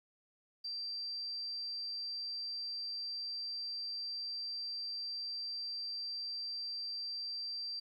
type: tone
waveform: sine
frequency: 4699 Hz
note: D8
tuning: in tune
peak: -38 dBFS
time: 0.64-7.8 s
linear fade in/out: 10 ms
effects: 12-bit